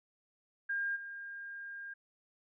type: tone with level steps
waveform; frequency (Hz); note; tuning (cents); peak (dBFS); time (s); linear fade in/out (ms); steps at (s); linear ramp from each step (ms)
sine; 1609; G6; +45; -32 / -42; 0.69-1.94; 10; 0.95; 20
effects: none